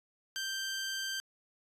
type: tone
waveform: 15% pulse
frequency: 1568 Hz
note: G6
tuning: in tune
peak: -28 dBFS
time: 0.36-1.2 s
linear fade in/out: 0 ms
effects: resampled to 32000 Hz